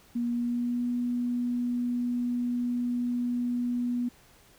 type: tone with pitch glide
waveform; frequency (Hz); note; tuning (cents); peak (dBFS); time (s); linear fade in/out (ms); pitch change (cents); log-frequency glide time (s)
sine; 238.5 to 243.4; A#3 to B3; +40 to -25; -26; 0.15-4.09; 10; +35; 0.28-0.87
effects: pink hiss -58 dBFS RMS until 4.58 s